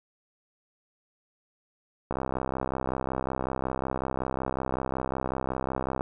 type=click train; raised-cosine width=1 ms; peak=-15 dBFS; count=256; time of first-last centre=2.11-6.009 s; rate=65.4 Hz; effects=none